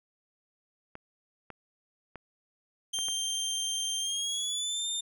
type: clicks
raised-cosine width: 0.5 ms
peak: -27 dBFS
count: 5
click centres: 0.954 / 1.503 / 2.157 / 2.988 / 3.085 s
type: tone with pitch glide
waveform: 25% pulse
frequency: 3161 to 3610 Hz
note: G7 to A7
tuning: +14 to +44 cents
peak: -26 dBFS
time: 2.93-5.01 s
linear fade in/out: 10 ms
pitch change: +230 cents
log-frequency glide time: 3.99-4.86 s
effects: none